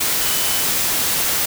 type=tone in noise; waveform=sine; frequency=3000 Hz; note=F#7; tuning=23 cents sharp; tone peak=-29 dBFS; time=0.21-0.64 s; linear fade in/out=10 ms; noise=white; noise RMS=-19 dBFS; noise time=0-1.46 s; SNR=-13 dB; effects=none